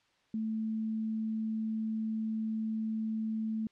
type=tone; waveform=sine; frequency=220 Hz; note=A3; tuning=in tune; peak=-31 dBFS; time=0.34-3.67 s; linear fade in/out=2 ms; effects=white hiss -70 dBFS RMS until 3.71 s + low-pass 4000 Hz 12 dB/octave